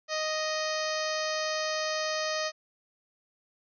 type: harmonic tone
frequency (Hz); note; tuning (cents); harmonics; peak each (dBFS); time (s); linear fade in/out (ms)
622.3; D#5; 0; 1 / 2 / 3 / 4 / 5 / 6 / 7 / 8 / 9 / 10; -32 / -36 / -36 / -41 / -43 / -44 / -39 / -39 / -44 / -42; 0.08-2.52; 50
effects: none